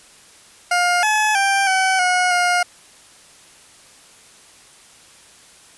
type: tone with pitch steps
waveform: 20% pulse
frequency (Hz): 709 / 855 / 788 / 758 / 726 / 712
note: F5 / A5 / G5 / F#5 / F#5 / F5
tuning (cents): +26 / -50 / +9 / +42 / -33 / +33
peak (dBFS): -10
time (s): 0.71-2.63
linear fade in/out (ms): 5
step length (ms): 320
effects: white hiss -47 dBFS RMS until 5.77 s + resampled to 24000 Hz